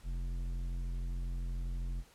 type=tone with tanh clipping; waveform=sine; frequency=43.65 Hz; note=F1; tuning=in tune; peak=-36 dBFS; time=0.03-2.04 s; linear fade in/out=50 ms; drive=11 dB; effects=pink hiss -62 dBFS RMS until 2.14 s + low-pass 12000 Hz 12 dB/octave